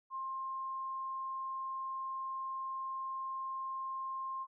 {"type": "tone", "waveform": "sine", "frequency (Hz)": 1060, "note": "C6", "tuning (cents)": 22, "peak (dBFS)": -37, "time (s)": [0.1, 4.47], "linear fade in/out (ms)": 50, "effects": []}